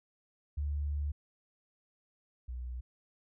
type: tone pair in turn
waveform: sine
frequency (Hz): 72.8 / 61.7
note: D2 / B1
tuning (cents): -15 / -1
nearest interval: minor third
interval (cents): 286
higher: first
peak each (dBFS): -31 / -37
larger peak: first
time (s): 0.57-1.12 / 2.48-2.81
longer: first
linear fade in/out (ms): 10
effects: none